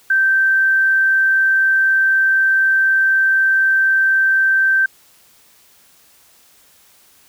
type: tone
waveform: sine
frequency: 1559 Hz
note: G6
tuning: 10 cents flat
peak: -11 dBFS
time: 0.1-4.86 s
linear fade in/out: 5 ms
effects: white hiss -51 dBFS RMS until 7.28 s